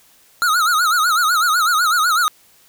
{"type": "tone with vibrato", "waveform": "square", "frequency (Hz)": 1343, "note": "E6", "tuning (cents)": 32, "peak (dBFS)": -14, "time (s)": [0.42, 2.28], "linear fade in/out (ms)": 0, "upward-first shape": "sine", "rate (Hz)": 8, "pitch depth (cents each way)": 150, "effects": ["white hiss -52 dBFS RMS until 2.68 s"]}